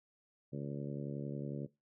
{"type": "harmonic tone", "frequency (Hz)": 71, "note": "C#2", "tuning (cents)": 42, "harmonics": [2, 3, 4, 5, 6, 7, 8], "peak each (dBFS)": [-40, -44, -46, -48, -50, -51, -52], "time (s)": [0.52, 1.67], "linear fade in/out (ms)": 20, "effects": ["noise-tail reverb RT60 0.2 s tail -18 dB re dry"]}